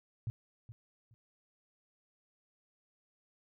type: tone with echo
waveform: sine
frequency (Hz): 114.7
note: A#2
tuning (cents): -28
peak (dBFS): -33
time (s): 0.27-0.3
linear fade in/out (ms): 0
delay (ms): 420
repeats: 2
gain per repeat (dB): -13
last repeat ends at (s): 1.14
effects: none